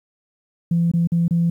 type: tone with dropouts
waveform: sine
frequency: 169.4 Hz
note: E3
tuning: 48 cents sharp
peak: -14 dBFS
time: 0.71-1.5 s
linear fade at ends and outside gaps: 5 ms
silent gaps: 0.916-0.936 / 1.073-1.119 / 1.281-1.308 s
effects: tanh soft clip ceiling -10 dBFS + 9-bit